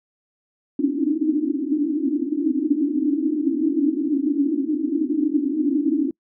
pink band-pass noise, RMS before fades -21 dBFS, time 0.79-6.11 s, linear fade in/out 5 ms, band 270 to 320 Hz, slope 96 dB/octave, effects noise-tail reverb RT60 0.1 s tail -26 dB re dry

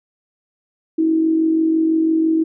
sine tone with amplitude modulation, 321.7 Hz, E4, 42 cents flat, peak -11 dBFS, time 0.98-2.44 s, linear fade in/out 10 ms, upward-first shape sine, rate 46 Hz, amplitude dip 45%, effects none

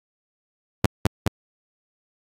sawtooth tone with echo, 101.8 Hz, G#2, 34 cents flat, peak -9 dBFS, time 0.84-0.86 s, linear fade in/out 5 ms, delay 210 ms, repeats 2, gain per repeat -2 dB, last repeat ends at 1.28 s, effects AAC 48 kbps

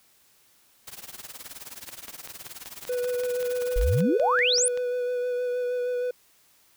white noise with tremolo, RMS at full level -38 dBFS, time 0.87-4.02 s, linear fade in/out 5 ms, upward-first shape triangle, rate 19 Hz, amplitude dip 95%
click train, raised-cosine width 0.2 ms, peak -22 dBFS, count 16, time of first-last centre 1.89-4.775 s, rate 5.2 Hz
triangle tone with vibrato, 493.9 Hz, B4, in tune, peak -23 dBFS, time 2.89-6.11 s, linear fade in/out 5 ms, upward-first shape sine, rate 6.4 Hz, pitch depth 16 cents each way
sine exponential sweep, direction up, 37.03 to 10200 Hz, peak -20 dBFS, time 3.76-4.68 s, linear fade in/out 0 ms
effects white hiss -61 dBFS RMS until 6.76 s

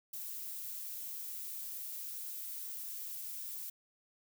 violet noise, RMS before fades -43 dBFS, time 0.13-3.7 s, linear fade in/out 5 ms, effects none

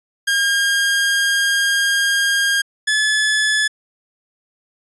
sawtooth tone pair in turn, 1616 / 1720 Hz, G#6 / A6, -48 / -40 cents, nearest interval minor second, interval 108 cents, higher second, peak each -11 dBFS, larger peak neither, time 0.27-2.62 / 2.87-3.68 s, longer first, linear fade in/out 10 ms, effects resampled to 24000 Hz

